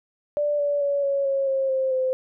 sine tone with pitch steps, 587 / 576.6 / 566.3 / 556.3 / 546.4 / 536.7 / 527.2 / 517.8 Hz, D5 / D5 / C#5 / C#5 / C#5 / C5 / C5 / C5, -1 / -32 / +37 / +6 / -25 / +44 / +13 / -18 cents, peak -20 dBFS, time 0.37-2.13 s, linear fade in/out 0 ms, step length 220 ms, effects none

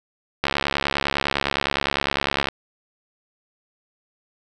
click train, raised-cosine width 0.3 ms, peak -4 dBFS, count 144, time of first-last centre 0.44-2.486 s, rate 69.9 Hz, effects none

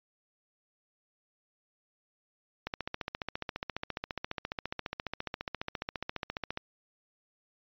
click train, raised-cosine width 0.3 ms, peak -18 dBFS, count 58, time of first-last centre 2.67-6.574 s, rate 14.6 Hz, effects resampled to 11025 Hz

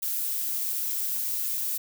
violet noise with amplitude modulation, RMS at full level -28 dBFS, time 0.02-1.78 s, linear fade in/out 10 ms, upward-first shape sine, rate 120 Hz, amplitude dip 25%, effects none

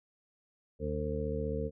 harmonic tone, 75.3 Hz, D2, 44 cents sharp, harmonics 1 / 2 / 3 / 4 / 6 / 7, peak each -37 / -39 / -40 / -45 / -36 / -40 dBFS, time 0.79-1.71 s, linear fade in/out 50 ms, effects none

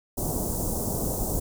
pink band-stop noise, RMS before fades -28 dBFS, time 0.17-1.4 s, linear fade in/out 10 ms, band 770 to 7100 Hz, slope 24 dB/octave, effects none

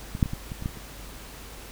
clicks, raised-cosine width 5 ms, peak -19 / -7 / -20 / -18 / -21 / -23 / -15 / -29 / -28 dBFS, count 9, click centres 0.151 / 0.228 / 0.259 / 0.334 / 0.519 / 0.624 / 0.659 / 0.69 / 0.773 s, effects added 50 Hz sine -44 dBFS peak until 1.71 s + pink hiss -44 dBFS RMS until 1.71 s

